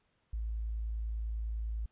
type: tone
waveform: sine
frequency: 55 Hz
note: A1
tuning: in tune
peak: -33 dBFS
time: 0.33-1.86 s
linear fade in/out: 5 ms
effects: pink hiss -75 dBFS RMS until 1.91 s + resampled to 8000 Hz